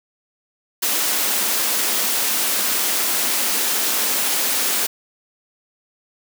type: high-pass noise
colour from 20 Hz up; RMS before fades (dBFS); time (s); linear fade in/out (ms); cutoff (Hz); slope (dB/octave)
white; -20; 0.82-4.87; 10; 190; 48
effects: none